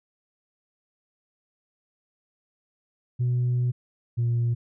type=tone pair in turn; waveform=sine; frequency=123.4 / 118.45 Hz; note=B2 / A#2; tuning=-1 / +28 cents; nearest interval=minor second; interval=71 cents; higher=first; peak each=-19 dBFS; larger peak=neither; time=3.19-3.72 / 4.17-4.55 s; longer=first; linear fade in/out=20 ms; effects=tanh soft clip ceiling -19 dBFS